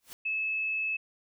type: noise with exponential growth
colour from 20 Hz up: white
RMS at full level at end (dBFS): -41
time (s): 0-0.13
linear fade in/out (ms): 0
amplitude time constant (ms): 27
type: tone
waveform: sine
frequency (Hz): 2600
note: E7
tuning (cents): -24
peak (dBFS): -28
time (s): 0.25-0.97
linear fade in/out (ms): 10
effects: none